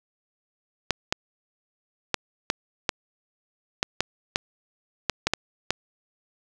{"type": "clicks", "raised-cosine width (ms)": 0.2, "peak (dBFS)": -4, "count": 12, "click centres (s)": [0.907, 1.125, 2.143, 2.501, 2.892, 3.829, 4.006, 4.359, 5.097, 5.27, 5.336, 5.706], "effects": []}